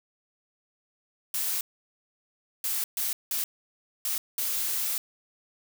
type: noise bursts at uneven times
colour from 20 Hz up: blue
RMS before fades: -29 dBFS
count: 6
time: 1.34-1.61 / 2.64-2.84 / 2.97-3.13 / 3.31-3.44 / 4.05-4.18 / 4.38-4.98 s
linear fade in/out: 2 ms
effects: none